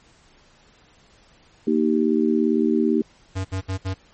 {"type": "harmonic tone", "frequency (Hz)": 77.78, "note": "D#2", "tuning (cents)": 0, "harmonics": [3, 4, 5], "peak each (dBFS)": [-20, -21, -22], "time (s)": [1.67, 3.02], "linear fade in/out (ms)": 5}
{"type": "tone bursts", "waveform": "square", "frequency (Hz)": 94.8, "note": "F#2", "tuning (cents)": 43, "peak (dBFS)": -24, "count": 4, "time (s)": [3.35, 3.945], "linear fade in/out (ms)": 20, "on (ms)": 100, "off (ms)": 65}
{"effects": ["pink hiss -55 dBFS RMS until 4.13 s", "MP3 32 kbps"]}